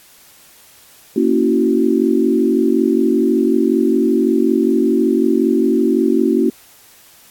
sine chord, F# dominant seventh, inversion first, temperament equal with one note detuned, 233.1 / 277.2 / 329.6 / 374.9 Hz, A#3 / C#4 / E4 / F#4, 0 / 0 / 0 / +23 cents, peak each -17 dBFS, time 1.16-6.5 s, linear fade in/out 5 ms, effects white hiss -46 dBFS RMS until 7.3 s + AAC 64 kbps

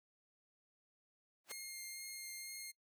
pink noise with exponential growth, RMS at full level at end -43 dBFS, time 1.44-1.52 s, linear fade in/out 5 ms, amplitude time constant 16 ms
10% pulse tone with vibrato, 2127 Hz, C7, 28 cents sharp, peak -37 dBFS, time 1.49-2.72 s, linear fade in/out 20 ms, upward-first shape sine, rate 2.1 Hz, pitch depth 11 cents each way
effects noise-tail reverb RT60 0.1 s tail -24 dB re dry + high-pass 400 Hz 12 dB/octave

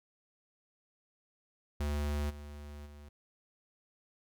square tone with level steps, 73.3 Hz, D2, 3 cents flat, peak -32 / -45 / -50 dBFS, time 1.8-3.09 s, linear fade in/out 5 ms, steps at 2.29 / 2.85 s, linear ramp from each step 20 ms, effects none

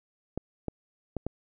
clicks, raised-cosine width 2 ms, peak -18 dBFS, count 4, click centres 0.376 / 0.683 / 1.167 / 1.266 s, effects none

